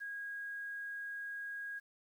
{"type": "tone with quantisation", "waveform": "sine", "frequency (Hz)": 1640, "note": "G#6", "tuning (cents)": -22, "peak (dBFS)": -40, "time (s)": [0, 1.8], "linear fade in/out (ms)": 20, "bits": 11, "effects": []}